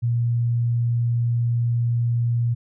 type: tone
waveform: sine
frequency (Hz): 118.5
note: A#2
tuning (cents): +29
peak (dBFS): -18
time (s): 0.02-2.55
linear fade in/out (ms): 20
effects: none